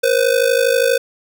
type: ring-modulated tone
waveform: square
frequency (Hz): 505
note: B4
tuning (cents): +39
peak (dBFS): -10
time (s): 0.03-0.98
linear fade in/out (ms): 10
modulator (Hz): 26.2
effects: none